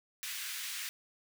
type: high-pass noise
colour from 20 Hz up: pink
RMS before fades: -40 dBFS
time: 0.23-0.89 s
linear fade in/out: 0 ms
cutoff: 1700 Hz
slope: 24 dB/octave
effects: none